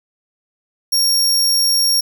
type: tone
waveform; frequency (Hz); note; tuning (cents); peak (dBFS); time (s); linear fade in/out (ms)
sawtooth; 5560; F8; -9; -10; 0.92-2.01; 10
effects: 8-bit